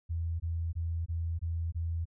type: tone bursts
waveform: sine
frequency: 83.2 Hz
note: E2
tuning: 17 cents sharp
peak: -30 dBFS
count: 6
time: 0.09-2.055 s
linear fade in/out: 20 ms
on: 310 ms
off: 21 ms
effects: none